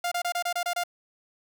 sawtooth tone bursts, 702 Hz, F5, 9 cents sharp, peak -22 dBFS, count 8, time 0.04-0.837 s, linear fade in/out 5 ms, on 76 ms, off 27 ms, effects none

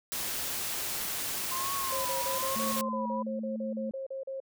white noise, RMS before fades -34 dBFS, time 0.12-2.81 s, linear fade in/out 0 ms
sine tone with vibrato, 1034 Hz, C6, 21 cents flat, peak -33 dBFS, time 1.51-3.23 s, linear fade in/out 10 ms, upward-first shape triangle, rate 1.1 Hz, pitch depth 130 cents each way
sine tone bursts, 536 Hz, C5, 42 cents sharp, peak -34 dBFS, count 15, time 1.92-4.402 s, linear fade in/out 5 ms, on 130 ms, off 38 ms
sine tone, 220 Hz, A3, in tune, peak -33 dBFS, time 2.56-3.91 s, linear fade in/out 0 ms
effects none

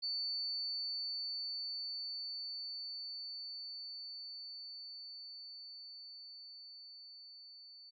sine tone with level ramp, 4500 Hz, C#8, 25 cents sharp, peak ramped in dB -35 to -53 dBFS, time 0.02-7.91 s, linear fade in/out 20 ms, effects none

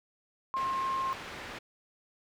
sine tone, 1064 Hz, C6, 29 cents sharp, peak -29 dBFS, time 0.54-1.13 s, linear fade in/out 0 ms
white low-pass noise, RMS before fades -43 dBFS, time 0.56-1.59 s, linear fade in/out 10 ms, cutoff 2300 Hz, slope 12 dB/octave
effects none

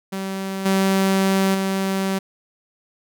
sawtooth tone with level steps, 192.7 Hz, G3, 29 cents flat, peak -21 / -12 / -16 dBFS, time 0.12-2.19 s, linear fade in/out 10 ms, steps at 0.65 / 1.54 s, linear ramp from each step 10 ms, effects none

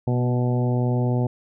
harmonic tone with a mistuned harmonic, 123.7 Hz, B2, 3 cents sharp, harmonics 1 / 2 / 3 / 4 / 5 / 6 / 7, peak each -20 / -26 / -30 / -32 / -34 / -36 / -37 dBFS, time 0.07-1.27 s, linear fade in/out 5 ms, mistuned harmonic 2, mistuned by -19 cents, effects none

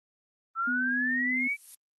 sine exponential sweep, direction up, 1318.5 to 2325 Hz, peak -26 dBFS, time 0.55-1.57 s, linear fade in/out 50 ms
sine tone with pitch glide, 250 to 252.2 Hz, B3 to B3, +21 to +36 cents, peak -31 dBFS, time 0.67-1.48 s, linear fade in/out 10 ms, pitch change +15 cents, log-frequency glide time 0.95-1.26 s
violet noise with exponential growth, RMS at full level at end -39 dBFS, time 1.15-1.75 s, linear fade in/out 5 ms, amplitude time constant 130 ms
effects Opus 32 kbps

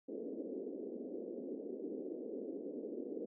white band-pass noise, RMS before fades -44 dBFS, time 0.08-3.26 s, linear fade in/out 10 ms, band 230 to 490 Hz, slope 48 dB/octave, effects none

